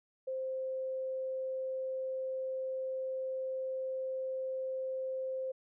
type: tone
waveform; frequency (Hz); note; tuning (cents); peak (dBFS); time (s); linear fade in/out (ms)
sine; 523.3; C5; 0; -34; 0.27-5.52; 10
effects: none